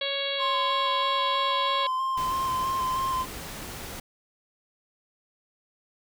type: harmonic tone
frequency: 555 Hz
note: C#5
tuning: 2 cents sharp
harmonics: 1 / 2 / 3 / 4 / 5 / 6 / 7 / 8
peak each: -32 / -41 / -39 / -36 / -38 / -31 / -34 / -41 dBFS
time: 0.01-1.87 s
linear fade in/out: 5 ms
type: tone with vibrato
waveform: triangle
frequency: 1045 Hz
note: C6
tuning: 2 cents flat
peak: -23 dBFS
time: 0.38-3.26 s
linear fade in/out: 50 ms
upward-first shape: square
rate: 3.1 Hz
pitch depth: 19 cents each way
type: noise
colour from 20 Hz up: pink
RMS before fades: -38 dBFS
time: 2.17-4 s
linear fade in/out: 5 ms
effects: none